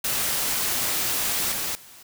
white noise with level steps, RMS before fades -25 / -28 / -47 dBFS, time 0.04-2.03 s, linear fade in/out 5 ms, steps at 1.52 / 1.75 s, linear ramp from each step 2 ms, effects none

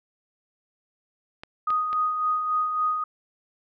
clicks, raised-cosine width 0.3 ms, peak -22 dBFS, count 3, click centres 1.435 / 1.704 / 1.93 s
sine tone with tremolo, 1244.5 Hz, D#6, in tune, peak -20 dBFS, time 1.67-3.04 s, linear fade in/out 5 ms, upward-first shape sine, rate 3.6 Hz, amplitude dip 45%
effects none

